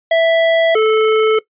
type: tone pair in turn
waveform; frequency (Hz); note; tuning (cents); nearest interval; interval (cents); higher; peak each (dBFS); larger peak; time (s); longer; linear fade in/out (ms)
square; 659.3 / 436.6; E5 / A4; 0 / -13; perfect fifth; 713; first; -10; neither; 0.11-0.75 / 0.75-1.39; neither; 5
effects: noise-tail reverb RT60 0.1 s tail -19 dB re dry + resampled to 8000 Hz